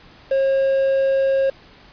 triangle tone with quantisation, 540 Hz, C#5, 45 cents flat, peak -13 dBFS, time 0.31-1.5 s, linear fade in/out 5 ms, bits 6, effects pink hiss -47 dBFS RMS until 1.92 s + resampled to 11025 Hz

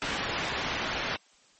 white low-pass noise, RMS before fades -32 dBFS, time 0.02-1.16 s, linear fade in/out 0 ms, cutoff 2600 Hz, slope 12 dB/octave, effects white hiss -61 dBFS RMS until 1.59 s + MP3 32 kbps

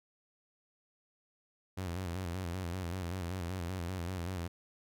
sawtooth tone with vibrato, 89.5 Hz, F2, 43 cents sharp, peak -32 dBFS, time 1.77-4.48 s, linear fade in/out 10 ms, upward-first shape square, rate 5.2 Hz, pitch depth 85 cents each way, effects none

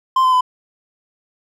triangle tone with pitch steps, 1044 / 1026.1 / 1008.4 Hz, C6 / C6 / B5, -4 / -34 / +36 cents, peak -9 dBFS, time 0.16-0.409 s, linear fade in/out 5 ms, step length 83 ms, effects none

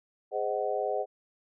sine chord, Ab dominant seventh, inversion none, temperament just, 415.3 / 519.1 / 623 / 747.5 Hz, Ab4 / C5 / Eb5 / Gb5, 0 / -14 / +2 / +17 cents, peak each -33 dBFS, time 0.31-1.06 s, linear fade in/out 50 ms, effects none

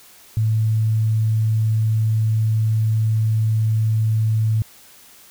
sine tone, 110 Hz, A2, in tune, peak -15 dBFS, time 0.37-4.62 s, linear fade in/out 0 ms, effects white hiss -47 dBFS RMS until 5.3 s

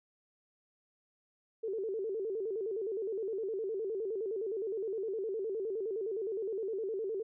sine tone with vibrato, 415.3 Hz, G#4, in tune, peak -33 dBFS, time 1.63-7.23 s, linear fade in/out 10 ms, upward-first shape square, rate 9.7 Hz, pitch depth 130 cents each way, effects none

